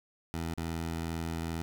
15% pulse tone with dropouts, 82.41 Hz, E2, in tune, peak -27 dBFS, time 0.34-1.62 s, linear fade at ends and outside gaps 0 ms, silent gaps 0.538-0.576 s, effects none

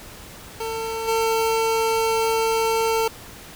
25% pulse tone with level steps, 449.7 Hz, A4, 38 cents sharp, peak -22 / -15 dBFS, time 0.6-3.08 s, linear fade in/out 5 ms, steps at 1.07 s, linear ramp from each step 20 ms, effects pink hiss -41 dBFS RMS until 3.55 s

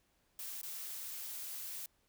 blue noise with dropouts, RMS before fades -44 dBFS, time 0.39-1.86 s, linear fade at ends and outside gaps 2 ms, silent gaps 0.615-0.631 s, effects pink hiss -75 dBFS RMS until 2.08 s

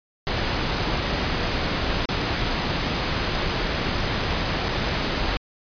pink noise with dropouts, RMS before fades -24 dBFS, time 0.27-5.37 s, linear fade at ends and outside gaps 0 ms, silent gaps 2.055-2.089 / 4.684-4.689 s, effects resampled to 11025 Hz

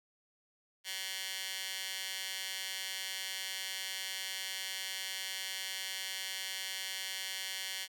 15% pulse tone with high-pass filter, 190 Hz, F#3, 46 cents sharp, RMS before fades -40 dBFS, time 0.84-7.88 s, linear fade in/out 50 ms, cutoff 2700 Hz, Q 1.3, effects none

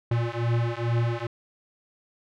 square beating tone pair, 116.54 / 118.84 Hz, A#2 / A#2, 0 / +34 cents, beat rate 2.3 Hz, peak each -27 dBFS, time 0.11-1.27 s, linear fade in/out 5 ms, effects low-pass 3000 Hz 12 dB/octave

